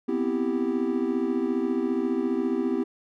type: chord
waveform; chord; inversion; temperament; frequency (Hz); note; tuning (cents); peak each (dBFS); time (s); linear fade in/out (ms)
triangle; C major seventh; third; equal; 246.9 / 261.6 / 329.6 / 392; B3 / C4 / E4 / G4; 0 / 0 / 0 / 0; -27; 0.08-2.84; 10
effects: none